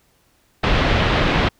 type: low-pass noise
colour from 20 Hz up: pink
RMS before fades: -17 dBFS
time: 0.63-1.49 s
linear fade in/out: 10 ms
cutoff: 3600 Hz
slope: 24 dB/octave
effects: pink hiss -60 dBFS RMS until 1.59 s